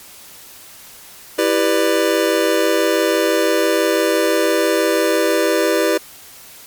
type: chord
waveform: square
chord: E minor seventh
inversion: none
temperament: just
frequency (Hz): 329.6 / 395.6 / 494.4 / 593.3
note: E4 / G4 / B4 / D5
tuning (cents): 0 / +16 / +2 / +18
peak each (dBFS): -20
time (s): 1.38-5.98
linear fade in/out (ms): 10
effects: white hiss -40 dBFS RMS until 6.66 s + MP3 96 kbps